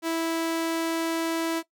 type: tone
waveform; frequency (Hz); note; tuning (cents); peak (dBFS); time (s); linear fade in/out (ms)
sawtooth; 328.7; E4; -5; -21; 0.02-1.63; 50
effects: noise-tail reverb RT60 0.1 s tail -18 dB re dry